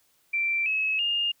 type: tone with pitch steps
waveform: sine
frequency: 2349 / 2576 / 2826 Hz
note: D7 / E7 / F7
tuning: 0 / -41 / +20 cents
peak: -23 dBFS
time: 0.33-1.32 s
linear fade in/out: 10 ms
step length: 330 ms
effects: white hiss -66 dBFS RMS until 1.4 s